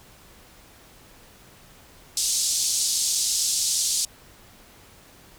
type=band-pass noise; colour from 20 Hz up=white; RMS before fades=-24 dBFS; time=2.17-4.05 s; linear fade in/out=2 ms; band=4300 to 8600 Hz; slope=24 dB/octave; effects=pink hiss -51 dBFS RMS until 5.38 s